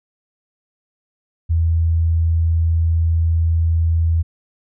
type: tone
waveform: sine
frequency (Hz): 82.41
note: E2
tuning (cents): 0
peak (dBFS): -13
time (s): 1.49-4.23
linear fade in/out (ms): 20
effects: none

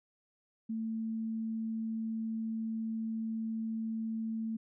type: tone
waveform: sine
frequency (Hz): 223.2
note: A3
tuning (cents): +25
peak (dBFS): -33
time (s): 0.69-4.57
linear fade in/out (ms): 10
effects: none

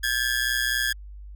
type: ring-modulated tone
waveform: sawtooth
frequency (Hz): 1661.2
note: G#6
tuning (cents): 0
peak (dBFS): -16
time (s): 0.03-0.93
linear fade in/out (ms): 10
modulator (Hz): 61.9
effects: added 50 Hz sine -38 dBFS peak until 1.35 s

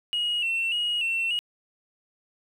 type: tone with vibrato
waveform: sine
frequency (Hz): 2794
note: F7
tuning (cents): 0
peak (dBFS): -22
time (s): 0.13-1.39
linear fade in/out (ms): 0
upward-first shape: square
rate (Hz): 1.7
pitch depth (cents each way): 58
effects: tanh soft clip ceiling -21 dBFS + 9-bit

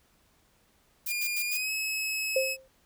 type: noise bursts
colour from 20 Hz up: violet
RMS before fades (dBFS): -33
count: 4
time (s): 1.06-1.575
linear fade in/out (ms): 5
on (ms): 62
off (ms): 89
type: tone with pitch glide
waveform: sawtooth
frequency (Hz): 2417 to 2576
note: D7 to E7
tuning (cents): +49 to -41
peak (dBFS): -26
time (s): 1.07-2.57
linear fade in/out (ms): 50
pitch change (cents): +110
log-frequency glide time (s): 1.46-1.71
type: tone with exponential decay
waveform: sine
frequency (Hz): 528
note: C5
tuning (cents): +16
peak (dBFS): -20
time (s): 2.36-2.68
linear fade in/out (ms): 5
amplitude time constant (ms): 68
effects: pink hiss -66 dBFS RMS until 2.85 s

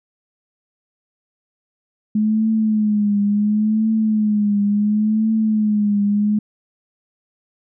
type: tone with vibrato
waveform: sine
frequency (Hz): 211.9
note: G#3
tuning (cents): +35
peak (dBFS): -14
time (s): 2.15-6.39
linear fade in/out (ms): 5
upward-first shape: triangle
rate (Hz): 0.71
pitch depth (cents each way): 79
effects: none

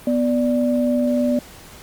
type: tone pair together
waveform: sine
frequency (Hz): 246.9 / 587.3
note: B3 / D5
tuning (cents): 0 / 0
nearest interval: octave + minor third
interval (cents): 1500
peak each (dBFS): -17 / -21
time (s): 0.07-1.39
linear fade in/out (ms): 2
effects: pink hiss -42 dBFS RMS until 1.82 s + Opus 32 kbps

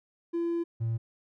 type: tone pair in turn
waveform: triangle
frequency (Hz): 339.1 / 114.05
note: E4 / A#2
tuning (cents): +49 / -37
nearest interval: octave + perfect fifth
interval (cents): 1886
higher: first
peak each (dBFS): -24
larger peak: neither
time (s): 0.33-0.64 / 0.8-0.98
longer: first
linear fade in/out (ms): 20
effects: tanh soft clip ceiling -22 dBFS

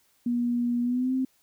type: tone with pitch glide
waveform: sine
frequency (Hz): 240.5 to 260.8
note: B3 to C4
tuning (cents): -46 to -5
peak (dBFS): -23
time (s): 0.26-1.25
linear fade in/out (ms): 5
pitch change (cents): +141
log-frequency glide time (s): 0.82-1.14
effects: white hiss -66 dBFS RMS until 1.42 s

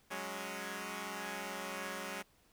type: chord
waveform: 5% pulse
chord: F# suspended second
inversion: none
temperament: equal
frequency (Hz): 185 / 207.7 / 277.2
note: F#3 / G#3 / C#4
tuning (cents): 0 / 0 / 0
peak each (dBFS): -33 / -32 / -35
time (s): 0.1-2.23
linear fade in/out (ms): 20
effects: pink hiss -69 dBFS RMS until 2.52 s

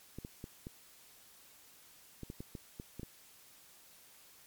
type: clicks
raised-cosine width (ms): 3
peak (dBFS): -30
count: 11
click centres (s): 0.186 / 0.249 / 0.441 / 0.669 / 2.233 / 2.301 / 2.405 / 2.552 / 2.799 / 2.996 / 3.032
effects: white hiss -60 dBFS RMS until 4.46 s + MP3 96 kbps

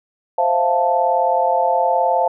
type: chord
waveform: sine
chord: F major seventh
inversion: second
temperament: equal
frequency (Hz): 523.3 / 659.3 / 698.5 / 880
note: C5 / E5 / F5 / A5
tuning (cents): 0 / 0 / 0 / 0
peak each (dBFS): -20 / -23 / -18 / -18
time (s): 0.38-2.28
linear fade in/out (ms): 5
effects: none

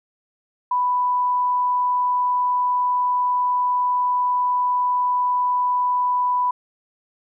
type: tone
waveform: sine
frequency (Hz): 991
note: B5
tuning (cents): +6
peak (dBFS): -17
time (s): 0.71-6.51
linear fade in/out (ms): 5
effects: none

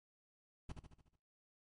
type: noise with echo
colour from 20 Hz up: brown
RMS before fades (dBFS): -41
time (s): 0.69-0.72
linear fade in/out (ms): 5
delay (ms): 73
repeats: 6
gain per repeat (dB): -5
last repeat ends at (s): 1.158
effects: noise-tail reverb RT60 0.3 s tail -17 dB re dry + MP3 48 kbps

